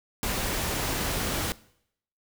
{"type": "noise", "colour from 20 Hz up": "pink", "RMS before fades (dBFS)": -29, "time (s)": [0.23, 1.52], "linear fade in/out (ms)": 0, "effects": ["noise-tail reverb RT60 0.7 s tail -20 dB re dry"]}